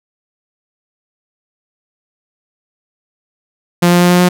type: tone with pitch steps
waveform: sawtooth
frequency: 174.61 / 175.72 / 176.84 / 177.97 / 179.1 Hz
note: F3 / F3 / F3 / F3 / F3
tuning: 0 / +11 / +22 / +33 / +44 cents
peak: -3 dBFS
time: 3.82-4.29 s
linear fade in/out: 10 ms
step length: 94 ms
effects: none